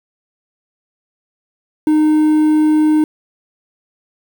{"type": "tone with quantisation", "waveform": "triangle", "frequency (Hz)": 307.3, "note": "D#4", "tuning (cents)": -21, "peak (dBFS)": -7, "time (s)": [1.87, 3.04], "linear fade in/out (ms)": 2, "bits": 6, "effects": []}